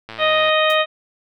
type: click train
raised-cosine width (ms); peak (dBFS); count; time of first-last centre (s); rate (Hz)
0.3; -17; 46; 0.09-0.492; 112
type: harmonic tone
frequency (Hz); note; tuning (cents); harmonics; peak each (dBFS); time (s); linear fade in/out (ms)
622.3; D#5; 0; 1 / 2 / 3 / 4 / 5 / 6; -17 / -20 / -22 / -23 / -24 / -25; 0.18-0.86; 50
type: noise with exponential decay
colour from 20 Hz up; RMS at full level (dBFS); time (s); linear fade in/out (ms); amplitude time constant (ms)
white; -32; 0.7-0.8; 0; 21
effects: none